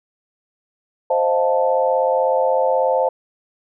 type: chord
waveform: sine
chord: F dominant seventh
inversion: second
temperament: equal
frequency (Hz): 523.3 / 622.3 / 698.5 / 880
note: C5 / Eb5 / F5 / A5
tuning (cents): 0 / 0 / 0 / 0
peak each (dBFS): -17 / -22 / -23 / -21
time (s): 1.1-3.09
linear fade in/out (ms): 5
effects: none